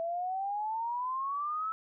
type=exponential sweep; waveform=sine; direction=up; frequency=659.3 to 1318.5 Hz; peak=-31 dBFS; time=0-1.72 s; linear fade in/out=0 ms; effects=none